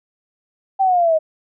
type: linear sweep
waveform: sine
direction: down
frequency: 784 to 620 Hz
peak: -12 dBFS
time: 0.79-1.19 s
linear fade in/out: 20 ms
effects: none